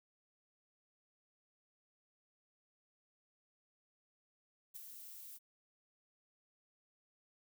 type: noise with ADSR envelope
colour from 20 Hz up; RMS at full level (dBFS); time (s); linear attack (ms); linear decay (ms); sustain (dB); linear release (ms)
violet; -45; 4.74-5.39; 24; 4; -7; 27
effects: none